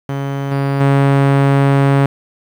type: tone with level steps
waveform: sawtooth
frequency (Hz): 138.59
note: C#3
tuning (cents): 0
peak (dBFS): -14 / -10 / -5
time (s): 0.09-2.06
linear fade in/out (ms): 2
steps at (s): 0.51 / 0.8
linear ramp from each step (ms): 10
effects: low-pass 2000 Hz 12 dB/octave + 7-bit